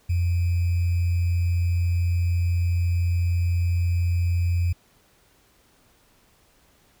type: tone with sample-and-hold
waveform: sine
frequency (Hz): 87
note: F2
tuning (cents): -6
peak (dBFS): -19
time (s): 0.09-4.73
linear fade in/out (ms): 10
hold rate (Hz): 2450
effects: pink hiss -60 dBFS RMS until 7 s